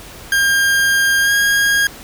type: tone with pitch glide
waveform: 40% pulse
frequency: 1606 to 1631.2 Hz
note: G6 to G#6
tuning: +41 to -32 cents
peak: -11 dBFS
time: 0.32-1.87 s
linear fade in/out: 2 ms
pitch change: +27 cents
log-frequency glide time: 1.21-1.32 s
effects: pink hiss -36 dBFS RMS until 2.03 s